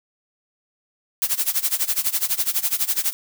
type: noise with tremolo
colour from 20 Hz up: blue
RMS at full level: -19 dBFS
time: 1.22-3.13 s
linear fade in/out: 0 ms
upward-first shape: sine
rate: 12 Hz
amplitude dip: 90%
effects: none